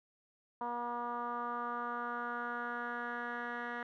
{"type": "tone with low-pass filter sweep", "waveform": "10% pulse", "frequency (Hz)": 239.7, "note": "A#3", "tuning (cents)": 48, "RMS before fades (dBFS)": -39, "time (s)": [0.61, 3.83], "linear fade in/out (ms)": 2, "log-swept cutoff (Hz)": [1000, 1900], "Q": 4, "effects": []}